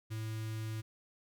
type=tone with notch filter; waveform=square; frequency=110 Hz; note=A2; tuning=in tune; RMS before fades=-39 dBFS; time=0.1-0.82 s; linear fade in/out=20 ms; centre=680 Hz; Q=0.66; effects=none